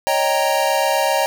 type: chord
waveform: square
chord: Eb dominant seventh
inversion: third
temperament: equal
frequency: 554.4 / 622.3 / 784 / 932.3 Hz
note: Db5 / Eb5 / G5 / Bb5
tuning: 0 / 0 / 0 / 0 cents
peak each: -22 dBFS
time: 0.07-1.26 s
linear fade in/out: 0 ms
effects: none